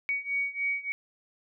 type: beating tone pair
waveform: sine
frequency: 2248 / 2251.4 Hz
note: C#7 / C#7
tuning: +24 / +26 cents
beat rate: 3.4 Hz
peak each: -32 / -30 dBFS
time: 0.09-0.92 s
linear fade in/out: 0 ms
effects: none